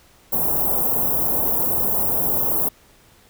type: band-stop noise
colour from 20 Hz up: white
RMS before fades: -20 dBFS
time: 0.32-2.69 s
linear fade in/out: 10 ms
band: 890 to 13000 Hz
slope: 24 dB/octave
effects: pink hiss -53 dBFS RMS until 3.29 s